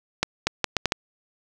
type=accelerating click train; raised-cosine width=0.2 ms; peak=-3 dBFS; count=6; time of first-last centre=0.23-0.921 s; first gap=240 ms; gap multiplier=0.72; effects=none